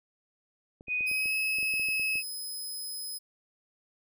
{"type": "clicks", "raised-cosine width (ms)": 2, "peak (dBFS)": -35, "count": 12, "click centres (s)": [0.809, 0.883, 1.008, 1.114, 1.258, 1.586, 1.629, 1.739, 1.797, 1.887, 1.997, 2.156]}
{"type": "tone with pitch glide", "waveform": "sine", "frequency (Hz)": [2489, 2581], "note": ["D#7", "E7"], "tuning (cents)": [0, -37], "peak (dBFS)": -27, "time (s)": [0.87, 2.23], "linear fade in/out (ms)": 50, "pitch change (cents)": 63, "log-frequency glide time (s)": [1, 1.34]}
{"type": "tone", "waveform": "15% pulse", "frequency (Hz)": 5070, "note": "D#8", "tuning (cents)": 32, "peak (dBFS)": -30, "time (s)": [1.06, 3.19], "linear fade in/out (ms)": 20}
{"effects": []}